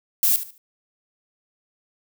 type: noise with echo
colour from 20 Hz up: violet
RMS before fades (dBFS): -18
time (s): 0.23-0.36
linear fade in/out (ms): 0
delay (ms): 73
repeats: 3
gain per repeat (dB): -12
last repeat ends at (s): 0.579
effects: none